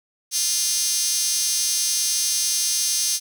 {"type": "tone with high-pass filter", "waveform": "5% pulse", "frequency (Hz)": 349.2, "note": "F4", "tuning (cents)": 0, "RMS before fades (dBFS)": -22, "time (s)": [0.31, 3.2], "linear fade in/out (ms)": 50, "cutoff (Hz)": 6400, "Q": 8.3, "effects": []}